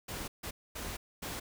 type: noise bursts at uneven times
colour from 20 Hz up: pink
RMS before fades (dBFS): -40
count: 4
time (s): 0.08-0.28 / 0.43-0.51 / 0.75-0.97 / 1.22-1.4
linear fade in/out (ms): 10
effects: none